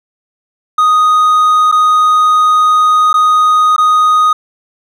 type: tone with dropouts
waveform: triangle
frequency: 1244.5 Hz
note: D#6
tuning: in tune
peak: -4 dBFS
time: 0.78-4.33 s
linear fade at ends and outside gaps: 5 ms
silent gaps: 1.716-1.723 / 3.13-3.14 / 3.764-3.78 s
effects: none